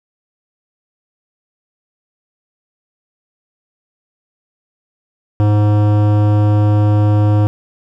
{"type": "tone with hard clipping", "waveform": "sine", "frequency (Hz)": 104.5, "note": "G#2", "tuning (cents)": 11, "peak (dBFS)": -11, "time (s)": [5.4, 7.47], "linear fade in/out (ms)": 0, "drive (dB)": 16, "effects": []}